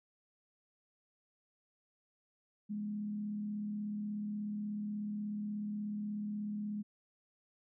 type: tone with frequency modulation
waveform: sine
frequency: 208.6 Hz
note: G#3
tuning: 8 cents sharp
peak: -36 dBFS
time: 2.69-6.83 s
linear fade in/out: 20 ms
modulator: 36.5 Hz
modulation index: 0.27
effects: none